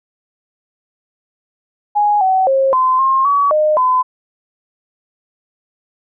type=tone with pitch steps; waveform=sine; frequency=830 / 756 / 537 / 1030 / 1066 / 1134 / 612 / 1016 Hz; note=G#5 / F#5 / C5 / C6 / C6 / C#6 / D#5 / B5; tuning=-1 / +37 / +45 / -28 / +32 / +39 / -29 / +49 cents; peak=-10 dBFS; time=1.95-4.03 s; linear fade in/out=20 ms; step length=260 ms; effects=none